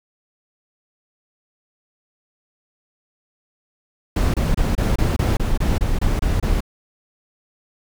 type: noise bursts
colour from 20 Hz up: brown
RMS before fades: -18 dBFS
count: 12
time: 4.16-6.606 s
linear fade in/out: 5 ms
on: 180 ms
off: 26 ms
effects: none